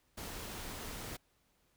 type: noise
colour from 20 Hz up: pink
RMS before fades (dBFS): -44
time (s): 0.17-1.17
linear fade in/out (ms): 10
effects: pink hiss -74 dBFS RMS until 1.76 s